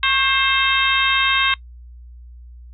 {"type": "harmonic tone with a mistuned harmonic", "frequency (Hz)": 529, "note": "C5", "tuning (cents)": 19, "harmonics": [2, 3, 4, 5, 6, 7], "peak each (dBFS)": [-22, -22, -22, -22, -22, -22], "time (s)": [0.03, 1.54], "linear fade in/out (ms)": 2, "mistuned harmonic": 2, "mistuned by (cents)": 55, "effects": ["noise-tail reverb RT60 0.1 s tail -22 dB re dry", "added 60 Hz sine -37 dBFS peak until 2.73 s"]}